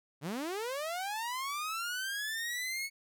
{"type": "linear sweep", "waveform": "sawtooth", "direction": "up", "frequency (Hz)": [130, 2217], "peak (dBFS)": -31, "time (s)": [0.21, 2.9], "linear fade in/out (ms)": 50, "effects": []}